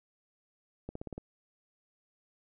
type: accelerating click train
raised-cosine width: 2 ms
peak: -26 dBFS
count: 6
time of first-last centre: 0.89-1.18 s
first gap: 64 ms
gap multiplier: 0.95
effects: none